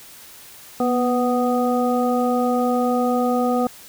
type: harmonic tone with a mistuned harmonic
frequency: 248.1 Hz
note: B3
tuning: 8 cents sharp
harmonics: 1 / 2 / 3 / 5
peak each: -20 / -22 / -23 / -28 dBFS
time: 0.8-3.67 s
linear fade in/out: 2 ms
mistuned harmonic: 1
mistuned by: -30 cents
effects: white hiss -43 dBFS RMS until 3.88 s